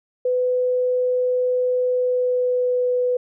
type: tone with pitch glide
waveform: sine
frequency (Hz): 501 to 496.7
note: B4 to B4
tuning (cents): +25 to +10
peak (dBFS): -17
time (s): 0.25-3.17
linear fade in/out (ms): 5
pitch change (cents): -15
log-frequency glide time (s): 1.83-2.92
effects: none